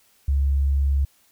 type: tone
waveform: sine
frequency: 69.3 Hz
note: C#2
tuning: in tune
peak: -17 dBFS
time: 0.28-1.05 s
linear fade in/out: 5 ms
effects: white hiss -60 dBFS RMS until 1.31 s